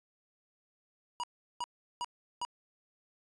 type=tone bursts; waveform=square; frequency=966 Hz; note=B5; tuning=39 cents flat; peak=-34 dBFS; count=4; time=1.2-2.45 s; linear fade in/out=0 ms; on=35 ms; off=370 ms; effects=resampled to 22050 Hz